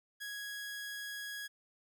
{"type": "tone", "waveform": "sawtooth", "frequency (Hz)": 1661.2, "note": "G#6", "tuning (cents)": 0, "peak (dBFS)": -37, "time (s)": [0.2, 1.48], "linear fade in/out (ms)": 20, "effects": []}